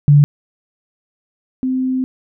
sine tone pair in turn, 145.1 / 258.5 Hz, D3 / C4, -21 / -21 cents, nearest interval minor seventh, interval 1000 cents, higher second, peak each -5 / -15 dBFS, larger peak first, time 0.08-0.24 / 1.63-2.04 s, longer second, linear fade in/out 0 ms, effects none

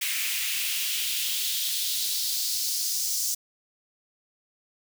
white noise with high-pass filter sweep, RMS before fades -28 dBFS, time 0.01-3.35 s, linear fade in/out 10 ms, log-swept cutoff 2200 to 5800 Hz, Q 2.4, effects none

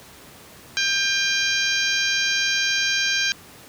harmonic tone with a mistuned harmonic, 793 Hz, G5, 20 cents sharp, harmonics 2 / 3 / 4 / 5 / 6 / 7 / 8, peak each -24 / -26 / -27 / -28 / -29 / -29 / -30 dBFS, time 0.77-3.32 s, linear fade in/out 0 ms, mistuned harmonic 3, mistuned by +26 cents, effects pink hiss -45 dBFS RMS until 3.68 s + high-pass 80 Hz 12 dB/octave

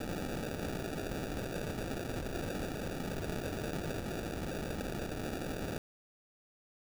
violet noise with sample-and-hold, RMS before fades -38 dBFS, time 0-5.78 s, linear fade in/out 2 ms, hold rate 1050 Hz, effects none

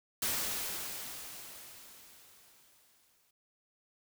white noise with exponential decay, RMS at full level -32 dBFS, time 0.22-3.31 s, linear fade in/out 5 ms, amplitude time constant 670 ms, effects none

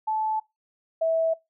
sine tone pair in turn, 870 / 651.8 Hz, A5 / E5, -20 / -20 cents, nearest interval perfect fourth, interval 500 cents, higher first, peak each -23 / -20 dBFS, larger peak second, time 0.07-0.4 / 1.01-1.34 s, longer neither, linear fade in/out 10 ms, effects noise-tail reverb RT60 0.2 s tail -22 dB re dry

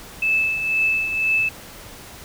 sine tone with tremolo, 2622 Hz, E7, 10 cents flat, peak -15 dBFS, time 0.22-1.49 s, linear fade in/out 5 ms, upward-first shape triangle, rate 2 Hz, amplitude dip 60%, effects pink hiss -40 dBFS RMS until 2.24 s

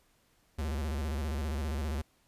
square tone with vibrato, 73.42 Hz, D2, in tune, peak -32 dBFS, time 0.58-2.02 s, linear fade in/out 10 ms, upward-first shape square, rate 15 Hz, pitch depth 120 cents each way, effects pink hiss -69 dBFS RMS until 2.27 s + resampled to 32000 Hz

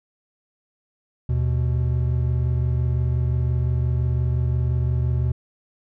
triangle tone pair together, 77.78 / 123.55 Hz, D#2 / B2, 0 / +1 cents, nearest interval minor sixth, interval 801 cents, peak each -20 / -19 dBFS, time 1.29-5.32 s, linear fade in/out 5 ms, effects none

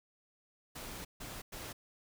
pink noise bursts at uneven times, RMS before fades -45 dBFS, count 3, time 0.75-1.05 / 1.2-1.42 / 1.52-1.73 s, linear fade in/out 10 ms, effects none

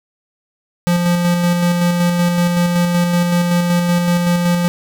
square tone with tremolo, 174.61 Hz, F3, in tune, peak -12 dBFS, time 0.87-4.68 s, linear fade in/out 0 ms, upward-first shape square, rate 5.3 Hz, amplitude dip 30%, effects none

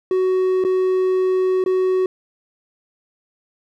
triangle tone with dropouts, 372.6 Hz, F#4, 12 cents sharp, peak -13 dBFS, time 0.11-2.06 s, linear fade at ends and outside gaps 2 ms, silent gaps 0.64-0.648 / 1.64-1.661 s, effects none

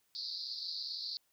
pink band-pass noise, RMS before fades -41 dBFS, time 0.15-1.17 s, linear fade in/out 0 ms, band 4100 to 4900 Hz, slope 96 dB/octave, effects white hiss -75 dBFS RMS until 1.32 s

